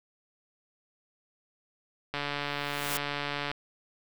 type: click train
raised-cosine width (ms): 0.3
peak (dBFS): -16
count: 199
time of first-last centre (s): 2.14-3.515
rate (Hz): 144
type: noise with exponential growth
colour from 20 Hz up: white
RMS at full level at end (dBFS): -31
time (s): 2.41-2.97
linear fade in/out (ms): 0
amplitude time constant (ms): 120
effects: none